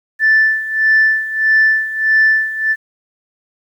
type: tone with tremolo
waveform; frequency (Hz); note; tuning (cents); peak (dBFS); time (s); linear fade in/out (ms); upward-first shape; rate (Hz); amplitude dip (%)
sine; 1760; A6; 0; -6; 0.19-2.76; 50; sine; 1.6; 80
effects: tanh soft clip ceiling -4 dBFS + 8-bit